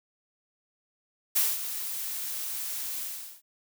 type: noise with ADSR envelope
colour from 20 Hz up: blue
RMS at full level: -23 dBFS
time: 1.35-3.42 s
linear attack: 16 ms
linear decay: 210 ms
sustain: -11 dB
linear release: 430 ms
effects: none